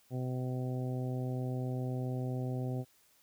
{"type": "harmonic tone", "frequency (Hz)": 127.4, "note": "C3", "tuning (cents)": -46, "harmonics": [1, 2, 3, 4, 5, 6], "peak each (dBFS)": [-34, -40, -44, -46, -48, -50], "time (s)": [0.1, 2.85], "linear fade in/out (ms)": 50, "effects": ["white hiss -67 dBFS RMS until 3.22 s"]}